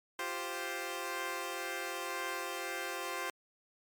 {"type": "chord", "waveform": "10% pulse", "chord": "F suspended second", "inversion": "none", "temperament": "equal", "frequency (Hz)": [349.2, 392, 523.3], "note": ["F4", "G4", "C5"], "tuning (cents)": [0, 0, 0], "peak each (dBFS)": [-33, -33, -32], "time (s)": [0.19, 3.3], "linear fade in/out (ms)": 2, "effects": ["MP3 96 kbps"]}